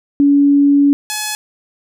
sine / 5% pulse tone pair in turn, 283.8 / 850.9 Hz, C#4 / G#5, +41 / +42 cents, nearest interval octave + perfect fifth, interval 1901 cents, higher second, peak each -7 dBFS, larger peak neither, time 0.2-0.93 / 1.1-1.35 s, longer first, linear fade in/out 0 ms, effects none

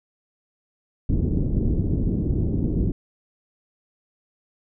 pink low-pass noise, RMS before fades -22 dBFS, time 1.09-2.92 s, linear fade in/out 5 ms, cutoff 330 Hz, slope 24 dB/octave, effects none

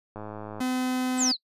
click train, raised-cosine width 1 ms, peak -24 dBFS, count 48, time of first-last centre 0.16-0.603 s, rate 106 Hz
45% pulse tone, 254.7 Hz, C4, 46 cents flat, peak -25 dBFS, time 0.6-1.32 s, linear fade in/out 10 ms
sine exponential sweep, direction down, 8440 to 3830 Hz, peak -22 dBFS, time 1.17-1.37 s, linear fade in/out 50 ms
effects noise-tail reverb RT60 0.1 s tail -25 dB re dry + resampled to 32000 Hz

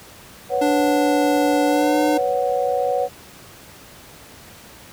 sine chord, B suspended second, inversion none, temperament equal, 493.9 / 554.4 / 740 Hz, B4 / C#5 / F#5, 0 / 0 / 0 cents, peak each -22 dBFS, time 0.49-3.09 s, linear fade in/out 50 ms
square tone with pitch glide, 293.5 to 303.1 Hz, D4 to D#4, -1 to -45 cents, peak -19 dBFS, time 0.61-2.18 s, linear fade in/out 10 ms, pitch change +56 cents, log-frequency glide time 1.66-2 s
effects pink hiss -43 dBFS RMS until 4.92 s + high-pass 60 Hz 12 dB/octave

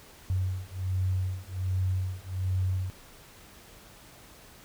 sine beating tone pair, 92.5 / 93.8 Hz, F#2 / F#2, 0 / +24 cents, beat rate 1.3 Hz, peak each -30 dBFS, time 0.3-2.9 s, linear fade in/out 0 ms, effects pink hiss -52 dBFS RMS until 4.64 s

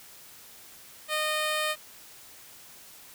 10% pulse tone, 614 Hz, D#5, 23 cents flat, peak -18 dBFS, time 1.08-1.76 s, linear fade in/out 50 ms, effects white hiss -50 dBFS RMS until 3.14 s

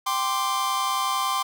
45% pulse chord, G suspended fourth, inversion none, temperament just, 784 / 1045.3 / 1176 Hz, G5 / C6 / D6, 0 / -2 / +2 cents, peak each -31 / -25 / -28 dBFS, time 0.06-1.43 s, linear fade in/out 10 ms, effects none

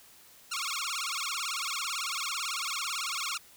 10% pulse tone with vibrato, 1233 Hz, D#6, 16 cents flat, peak -23 dBFS, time 0.51-3.38 s, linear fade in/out 10 ms, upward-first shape sine, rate 18 Hz, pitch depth 240 cents each way, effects white hiss -56 dBFS RMS until 3.56 s

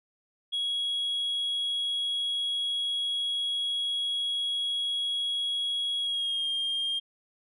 sine tone with pitch glide, 3322 to 3216 Hz, G#7 to G7, 0 to +44 cents, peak -25 dBFS, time 0.52-7 s, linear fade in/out 20 ms, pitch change -56 cents, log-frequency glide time 6-6.49 s, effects tanh soft clip ceiling -25 dBFS

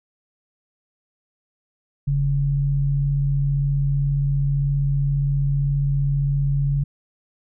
sine tone pair together, 41.5 / 139.6 Hz, E1 / C#3, +12 / +13 cents, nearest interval octave + major sixth, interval 2101 cents, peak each -25 / -18 dBFS, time 2.07-6.84 s, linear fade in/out 10 ms, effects none

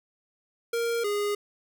square tone pair in turn, 466.2 / 411.6 Hz, A#4 / G#4, 0 / -16 cents, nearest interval major second, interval 216 cents, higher first, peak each -26 dBFS, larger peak neither, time 0.73-1.04 / 1.04-1.35 s, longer neither, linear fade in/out 5 ms, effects none

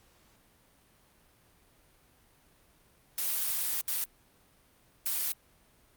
blue noise bursts at uneven times, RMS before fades -31 dBFS, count 3, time 3.18-3.81 / 3.88-4.04 / 5.06-5.32 s, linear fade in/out 0 ms, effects pink hiss -64 dBFS RMS until 5.96 s + Opus 48 kbps

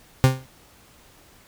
40% pulse tone with exponential decay, 130.81 Hz, C3, in tune, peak -8 dBFS, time 0.24-0.46 s, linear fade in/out 0 ms, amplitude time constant 46 ms, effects pink hiss -53 dBFS RMS until 1.47 s

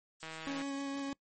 violet noise with tremolo, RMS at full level -44 dBFS, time 0.2-0.83 s, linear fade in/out 5 ms, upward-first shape sine, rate 8.7 Hz, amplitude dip 60%
click train, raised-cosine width 0.3 ms, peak -28 dBFS, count 63, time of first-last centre 0.23-0.618 s, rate 160 Hz
40% pulse tone with vibrato, 277.2 Hz, C#4, in tune, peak -35 dBFS, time 0.47-1.13 s, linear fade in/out 0 ms, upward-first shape square, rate 6.4 Hz, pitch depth 9 cents each way
effects noise-tail reverb RT60 0.1 s tail -22 dB re dry + MP3 32 kbps

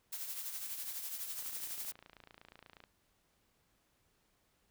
blue noise with tremolo, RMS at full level -40 dBFS, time 0.12-1.92 s, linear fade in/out 10 ms, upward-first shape triangle, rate 12 Hz, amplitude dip 55%
click train, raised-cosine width 0.3 ms, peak -38 dBFS, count 42, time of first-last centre 1.39-2.839 s, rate 28.3 Hz
effects pink hiss -75 dBFS RMS until 4.7 s

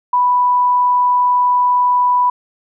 sine tone, 987.8 Hz, B5, in tune, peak -10 dBFS, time 0.13-2.3 s, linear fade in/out 5 ms, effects none

